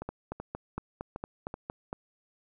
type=two click trains; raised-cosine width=1 ms; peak=-23 / -21 dBFS; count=5 / 9; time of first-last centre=0.02-1.541 / 0.09-1.929 s; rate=2.63 / 4.35 Hz; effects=none